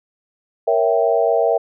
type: chord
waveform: sine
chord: A# diminished seventh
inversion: none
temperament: equal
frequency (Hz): 466.2 / 554.4 / 659.3 / 784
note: A#4 / C#5 / E5 / G5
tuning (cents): 0 / 0 / 0 / 0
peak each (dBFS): -18 / -21 / -17 / -22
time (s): 0.67-1.58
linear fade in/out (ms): 10
effects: none